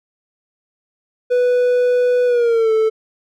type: tone with pitch glide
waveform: triangle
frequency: 493.9 to 440 Hz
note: B4 to A4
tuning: 0 to 0 cents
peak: -10 dBFS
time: 1.3-2.9 s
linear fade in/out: 20 ms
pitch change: -200 cents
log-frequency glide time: 2.26-2.72 s
effects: none